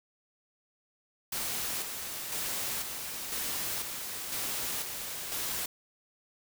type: noise with tremolo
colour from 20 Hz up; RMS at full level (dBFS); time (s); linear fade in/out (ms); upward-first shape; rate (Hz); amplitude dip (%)
white; -34; 1.32-5.66; 5; square; 1; 40
effects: none